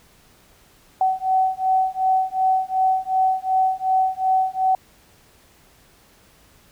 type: beating tone pair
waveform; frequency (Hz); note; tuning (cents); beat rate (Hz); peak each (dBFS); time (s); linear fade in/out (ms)
sine; 754 / 756.7; F#5 / F#5; +32 / +39; 2.7; -20; 1.01-4.75; 2
effects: pink hiss -54 dBFS RMS until 6.71 s